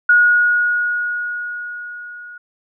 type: tone with level ramp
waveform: sine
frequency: 1448 Hz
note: F#6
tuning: 38 cents flat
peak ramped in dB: -7 to -33 dBFS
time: 0.09-2.38 s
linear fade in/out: 5 ms
effects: none